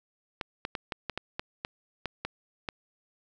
clicks, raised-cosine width 0.3 ms, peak -16 dBFS, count 11, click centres 0.412 / 0.651 / 0.752 / 0.922 / 1.097 / 1.176 / 1.395 / 1.649 / 2.057 / 2.25 / 2.688 s, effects none

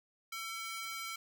sawtooth ring-modulated tone, 1801 Hz, A6, 40 cents sharp, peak -33 dBFS, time 0.32-1.16 s, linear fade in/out 5 ms, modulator 458 Hz, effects none

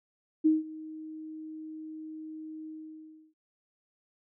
sine tone with ADSR envelope, 313.4 Hz, D#4, 13 cents sharp, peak -18 dBFS, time 0.44-3.34 s, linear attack 20 ms, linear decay 170 ms, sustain -21 dB, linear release 670 ms, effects none

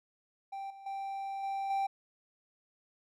triangle tone with level steps, 784 Hz, G5, in tune, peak -36 / -46 / -34 / -31 / -27 dBFS, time 0.52-1.87 s, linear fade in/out 10 ms, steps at 0.7 / 0.86 / 1.43 / 1.7 s, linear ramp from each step 5 ms, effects none

